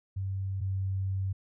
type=tone pair in turn; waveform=sine; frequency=96.4 / 95.93 Hz; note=G2 / G2; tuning=-28 / -37 cents; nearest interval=unison; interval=9 cents; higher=first; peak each=-30 / -28 dBFS; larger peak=second; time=0.16-0.61 / 0.61-1.33 s; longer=second; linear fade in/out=10 ms; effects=none